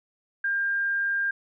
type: tone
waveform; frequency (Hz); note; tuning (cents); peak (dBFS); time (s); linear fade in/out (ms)
sine; 1601; G6; +36; -23; 0.44-1.31; 5
effects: none